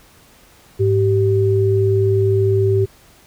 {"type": "tone pair together", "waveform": "sine", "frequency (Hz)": [104.44, 387.1], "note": ["G#2", "G4"], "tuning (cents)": [10, -22], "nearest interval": "octave + major seventh", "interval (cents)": 2268, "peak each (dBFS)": -15, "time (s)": [0.79, 2.86], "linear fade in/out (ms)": 20, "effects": ["pink hiss -49 dBFS RMS until 3.26 s"]}